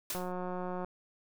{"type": "noise with exponential decay", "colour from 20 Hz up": "white", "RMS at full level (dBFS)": -33, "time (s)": [0.1, 0.32], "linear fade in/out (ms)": 2, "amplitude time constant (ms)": 47}
{"type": "click train", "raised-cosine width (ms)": 1, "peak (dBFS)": -25, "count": 127, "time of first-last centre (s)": [0.15, 0.846], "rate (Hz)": 181}
{"effects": []}